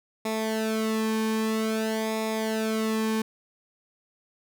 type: tone with flanger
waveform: sawtooth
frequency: 220 Hz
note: A3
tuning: in tune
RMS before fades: -27 dBFS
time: 0.25-3.22 s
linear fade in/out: 5 ms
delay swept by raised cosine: 0.66 to 1.47 ms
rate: 0.51 Hz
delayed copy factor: -0.8
effects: none